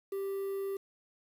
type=tone with quantisation; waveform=triangle; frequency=392 Hz; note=G4; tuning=in tune; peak=-31 dBFS; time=0.12-0.77 s; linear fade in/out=5 ms; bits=9; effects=none